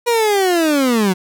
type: linear sweep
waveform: 30% pulse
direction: down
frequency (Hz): 484.7 to 178.4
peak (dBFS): -10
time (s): 0.06-1.14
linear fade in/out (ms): 20
effects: none